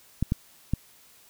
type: clicks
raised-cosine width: 5 ms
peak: -11 dBFS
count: 3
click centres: 0.226 / 0.321 / 0.736 s
effects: white hiss -56 dBFS RMS until 1.29 s